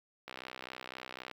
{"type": "click train", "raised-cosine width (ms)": 0.3, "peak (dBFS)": -26, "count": 67, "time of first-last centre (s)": [0.28, 1.313], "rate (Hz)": 63.9, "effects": ["high-pass 200 Hz 12 dB/octave", "9-bit"]}